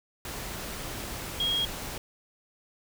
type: tone in noise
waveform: sine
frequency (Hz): 3270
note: G#7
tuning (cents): -28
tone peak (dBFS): -25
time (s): 1.4-1.65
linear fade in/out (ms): 2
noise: pink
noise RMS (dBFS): -37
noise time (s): 0.25-1.98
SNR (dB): +9
effects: none